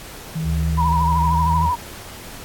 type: tone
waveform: sine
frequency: 160 Hz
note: D#3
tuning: 49 cents sharp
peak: -21 dBFS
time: 0.35-1.67 s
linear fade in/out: 10 ms
type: tone with pitch glide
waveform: sine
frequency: 73.6 to 79.8 Hz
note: D2 to D#2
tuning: +4 to +44 cents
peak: -19 dBFS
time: 0.43-1.73 s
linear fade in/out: 50 ms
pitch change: +140 cents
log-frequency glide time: 1.28-1.58 s
type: tone with vibrato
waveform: sine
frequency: 969 Hz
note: B5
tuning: 33 cents flat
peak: -17 dBFS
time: 0.77-1.76 s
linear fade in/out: 20 ms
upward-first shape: sine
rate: 13 Hz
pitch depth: 66 cents each way
effects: pink hiss -37 dBFS RMS until 2.44 s + AAC 64 kbps